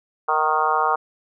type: harmonic tone with a mistuned harmonic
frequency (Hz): 155.56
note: D#3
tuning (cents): 0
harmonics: 3 / 4 / 5 / 6 / 7 / 8 / 9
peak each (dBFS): -28 / -31 / -23 / -24 / -23 / -23 / -28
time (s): 0.28-0.96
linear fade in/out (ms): 10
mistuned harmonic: 5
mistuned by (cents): -20
effects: none